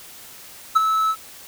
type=tone with ADSR envelope; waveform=triangle; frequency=1303 Hz; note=E6; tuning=20 cents flat; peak=-7 dBFS; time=0.75-1.16 s; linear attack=16 ms; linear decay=16 ms; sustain=-8 dB; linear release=60 ms; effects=white hiss -42 dBFS RMS until 1.47 s